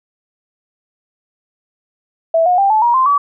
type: tone with pitch steps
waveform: sine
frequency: 657 / 720.6 / 790.4 / 866.9 / 950.9 / 1042.9 / 1143.9 Hz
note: E5 / F#5 / G5 / A5 / A#5 / C6 / D6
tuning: -6 / -46 / +14 / -26 / +34 / -6 / -46 cents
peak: -9 dBFS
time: 2.34-3.18 s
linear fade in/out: 5 ms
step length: 120 ms
effects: none